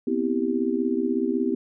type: chord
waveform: sine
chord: C major seventh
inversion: third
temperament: just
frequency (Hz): 245.3 / 261.6 / 327 / 392.4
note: B3 / C4 / E4 / G4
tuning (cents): -12 / 0 / -14 / +2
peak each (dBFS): -27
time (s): 0.07-1.55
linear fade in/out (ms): 5
effects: none